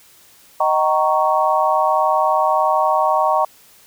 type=chord; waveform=sine; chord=Eb dominant seventh; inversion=none; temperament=equal with one note detuned; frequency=622.3 / 763.9 / 932.3 / 1108.7 Hz; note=Eb5 / G5 / Bb5 / Db6; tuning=0 / -45 / 0 / 0 cents; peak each=-19 dBFS; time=0.6-3.45 s; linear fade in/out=5 ms; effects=white hiss -49 dBFS RMS until 3.86 s